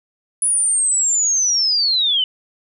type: linear sweep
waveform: sine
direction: down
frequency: 9956 to 2961 Hz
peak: -14 dBFS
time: 0.42-2.24 s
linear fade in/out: 2 ms
effects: none